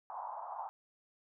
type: band-pass noise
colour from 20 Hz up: white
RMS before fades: -43 dBFS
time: 0.1-0.69 s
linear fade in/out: 0 ms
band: 740 to 1000 Hz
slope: 48 dB/octave
effects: none